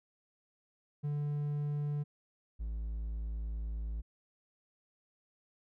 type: tone pair in turn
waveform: triangle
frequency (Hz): 146.5 / 54.88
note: D3 / A1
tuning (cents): -4 / -4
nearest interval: octave + perfect fourth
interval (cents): 1700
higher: first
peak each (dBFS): -30 / -33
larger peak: first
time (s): 1.03-2.04 / 2.59-4.02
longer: second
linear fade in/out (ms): 20
effects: none